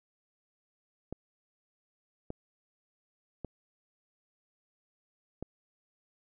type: clicks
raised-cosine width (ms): 2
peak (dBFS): -24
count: 4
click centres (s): 1.126 / 2.304 / 3.447 / 5.426
effects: none